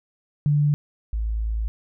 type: tone pair in turn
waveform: sine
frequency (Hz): 146.83 / 54.73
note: D3 / A1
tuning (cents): 0 / -9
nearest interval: octave + perfect fourth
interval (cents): 1709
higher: first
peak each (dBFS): -16 / -22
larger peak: first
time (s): 0.46-0.74 / 1.13-1.68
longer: second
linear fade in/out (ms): 0
effects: none